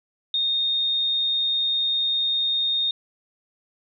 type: tone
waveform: sine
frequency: 3685 Hz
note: A#7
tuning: 21 cents flat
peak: -20 dBFS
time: 0.34-2.91 s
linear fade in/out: 2 ms
effects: none